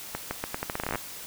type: accelerating click train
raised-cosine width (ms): 0.5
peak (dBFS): -14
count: 16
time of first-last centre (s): 0.15-0.956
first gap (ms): 160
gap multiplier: 0.81
effects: white hiss -41 dBFS RMS until 1.26 s